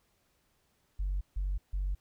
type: tone bursts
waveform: sine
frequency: 47.43 Hz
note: F#1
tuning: 44 cents sharp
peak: -28 dBFS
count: 3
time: 0.99-1.95 s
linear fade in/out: 10 ms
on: 220 ms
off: 150 ms
effects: tanh soft clip ceiling -26 dBFS + pink hiss -73 dBFS RMS until 2 s

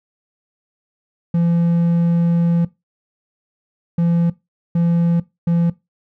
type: tone bursts at uneven times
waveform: triangle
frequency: 170 Hz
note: F3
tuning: 46 cents flat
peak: -11 dBFS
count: 4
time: 1.34-2.65 / 3.98-4.3 / 4.75-5.2 / 5.47-5.7 s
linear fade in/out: 5 ms
effects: noise-tail reverb RT60 0.2 s tail -18 dB re dry

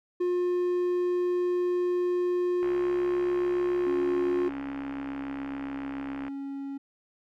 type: tone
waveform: triangle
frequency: 356.6 Hz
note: F4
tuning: 36 cents sharp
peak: -22 dBFS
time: 0.2-4.49 s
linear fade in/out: 10 ms
type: click train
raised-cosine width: 0.5 ms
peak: -25 dBFS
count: 246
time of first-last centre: 2.63-6.281 s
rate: 67.1 Hz
type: tone with pitch glide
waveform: triangle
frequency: 278.6 to 276.2 Hz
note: C#4 to C#4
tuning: +9 to -6 cents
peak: -31 dBFS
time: 3.86-6.78 s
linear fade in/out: 10 ms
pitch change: -15 cents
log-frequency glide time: 4.46-6.59 s
effects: none

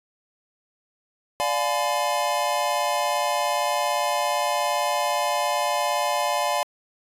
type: chord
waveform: square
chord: D diminished seventh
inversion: none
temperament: just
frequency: 587.3 / 704.8 / 845.8 / 1014.9 Hz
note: D5 / F5 / Ab5 / Cb6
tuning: 0 / +16 / +31 / +47 cents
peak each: -28 dBFS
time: 1.4-6.63 s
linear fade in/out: 0 ms
effects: resampled to 32000 Hz

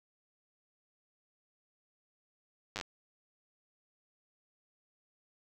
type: slowing click train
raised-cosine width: 0.2 ms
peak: -20 dBFS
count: 6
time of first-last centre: 2.76-2.812 s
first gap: 9 ms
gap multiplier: 1.07
effects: none

